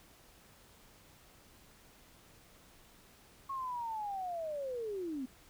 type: linear sweep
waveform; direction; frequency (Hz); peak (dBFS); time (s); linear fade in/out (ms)
sine; down; 1100 to 246; -36; 3.49-5.26; 10
effects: pink hiss -61 dBFS RMS until 5.49 s